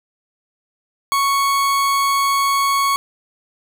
40% pulse tone, 1108.7 Hz, C#6, in tune, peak -14 dBFS, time 1.12-2.96 s, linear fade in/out 0 ms, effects none

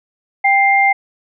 sine tone pair together, 790 / 2101 Hz, G5 / C7, +13 / +7 cents, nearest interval octave + perfect fourth, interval 1694 cents, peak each -12 dBFS, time 0.44-0.93 s, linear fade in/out 10 ms, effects none

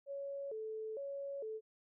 sine tone with vibrato, 493.9 Hz, B4, in tune, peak -40 dBFS, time 0.06-1.61 s, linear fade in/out 50 ms, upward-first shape square, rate 1.1 Hz, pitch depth 210 cents each way, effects none

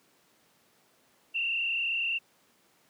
sine tone with frequency modulation, 2732 Hz, F7, 39 cents flat, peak -27 dBFS, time 1.34-2.19 s, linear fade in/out 20 ms, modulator 35 Hz, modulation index 2.2, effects pink hiss -65 dBFS RMS until 2.89 s + high-pass 200 Hz 12 dB/octave

